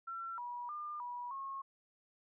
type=tone with pitch steps; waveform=sine; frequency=1353 / 968 / 1202 / 972 / 1087 Hz; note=E6 / B5 / D6 / B5 / C#6; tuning=+45 / -35 / +40 / -28 / -34 cents; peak=-40 dBFS; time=0.07-1.62 s; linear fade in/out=10 ms; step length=310 ms; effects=none